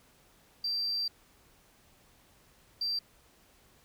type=tone bursts at uneven times; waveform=sine; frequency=4699 Hz; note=D8; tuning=in tune; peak=-28 dBFS; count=2; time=0.64-1.08 / 2.81-2.99 s; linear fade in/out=5 ms; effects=tanh soft clip ceiling -26 dBFS + pink hiss -63 dBFS RMS until 3.84 s